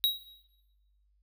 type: tone with exponential decay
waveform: square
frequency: 3831 Hz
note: A#7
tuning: 47 cents sharp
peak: -21 dBFS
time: 0.04-0.28 s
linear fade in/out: 0 ms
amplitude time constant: 51 ms
effects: noise-tail reverb RT60 1.0 s tail -17 dB re dry + added 50 Hz sine -66 dBFS peak until 1.22 s